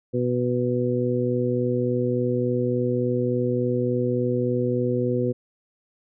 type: harmonic tone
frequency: 123.47 Hz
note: B2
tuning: in tune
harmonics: 1 / 2 / 3 / 4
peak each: -26 / -26 / -26 / -26 dBFS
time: 0.13-5.33 s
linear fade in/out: 20 ms
effects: none